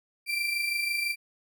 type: tone pair together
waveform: 35% pulse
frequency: 2332 / 2358 Hz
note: D7 / D7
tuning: -13 / +6 cents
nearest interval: unison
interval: 19 cents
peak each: -32 / -26 dBFS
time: 0.26-1.16 s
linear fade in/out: 50 ms
effects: none